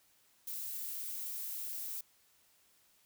violet noise, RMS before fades -41 dBFS, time 0.47-2.01 s, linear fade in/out 5 ms, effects white hiss -69 dBFS RMS until 3.05 s

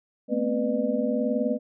sine tone cluster, 220.5 / 241.6 / 261 / 493.1 / 604 Hz, A3 / B3 / C4 / B4 / D5, +4 / -38 / -4 / -3 / +48 cents, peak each -29 dBFS, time 0.28-1.59 s, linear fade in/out 50 ms, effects none

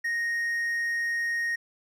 triangle tone, 1864.7 Hz, A#6, in tune, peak -24 dBFS, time 0.04-1.56 s, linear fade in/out 10 ms, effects none

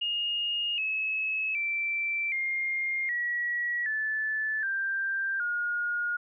sine tone with pitch steps, 2848 / 2582 / 2340 / 2121 / 1922.9 / 1743.1 / 1580 / 1432.2 Hz, F7 / E7 / D7 / C7 / B6 / A6 / G6 / F6, +33 / -37 / -7 / +23 / -47 / -17 / +13 / +43 cents, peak -27 dBFS, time 0.01-6.17 s, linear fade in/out 10 ms, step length 770 ms, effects none

